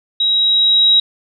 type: tone with level ramp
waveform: sine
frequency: 3835 Hz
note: A#7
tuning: 48 cents sharp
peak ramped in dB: -12 to -7 dBFS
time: 0.2-1 s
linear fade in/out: 5 ms
effects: none